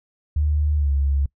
sine tone with pitch glide, 74.7 to 69.7 Hz, D2 to C#2, +30 to +10 cents, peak -17 dBFS, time 0.36-1.26 s, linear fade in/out 5 ms, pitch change -120 cents, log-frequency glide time 0.76-0.91 s, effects noise-tail reverb RT60 0.1 s tail -23 dB re dry

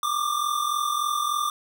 square tone pair together, 1160 / 1203.4 Hz, D6 / D6, -22 / +42 cents, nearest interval minor second, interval 64 cents, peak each -28 / -26 dBFS, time 0.03-1.5 s, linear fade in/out 2 ms, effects none

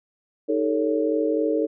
sine tone cluster, 312 / 404.1 / 447.9 / 560 Hz, D#4 / G#4 / A4 / C#5, +5 / -47 / +31 / +18 cents, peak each -24 / -30 / -23 / -27 dBFS, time 0.48-1.67 s, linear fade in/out 20 ms, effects none

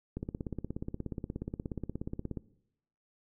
click train, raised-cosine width 3 ms, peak -23 dBFS, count 38, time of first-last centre 0.17-2.372 s, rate 16.8 Hz, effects noise-tail reverb RT60 0.8 s tail -20 dB re dry

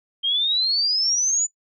sine exponential sweep, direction up, 3167 to 7050 Hz, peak -18 dBFS, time 0.23-1.47 s, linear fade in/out 20 ms, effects noise-tail reverb RT60 0.1 s tail -19 dB re dry

